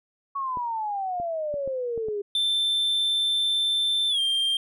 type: exponential sweep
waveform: sine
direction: down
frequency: 1122 to 400 Hz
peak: -26 dBFS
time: 0.35-2.22 s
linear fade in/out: 10 ms
type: clicks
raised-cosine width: 2 ms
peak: -26 dBFS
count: 6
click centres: 0.572 / 1.2 / 1.541 / 1.676 / 1.977 / 2.085 s
type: tone with pitch glide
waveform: triangle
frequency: 3551 to 3182 Hz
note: A7 to G7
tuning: +15 to +25 cents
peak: -20 dBFS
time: 2.35-4.57 s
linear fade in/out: 2 ms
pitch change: -190 cents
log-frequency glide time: 4.09-4.2 s
effects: none